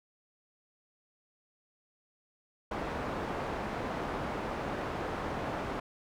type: low-pass noise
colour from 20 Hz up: white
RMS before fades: -36 dBFS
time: 2.71-5.8 s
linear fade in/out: 5 ms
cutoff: 940 Hz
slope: 12 dB/octave
effects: none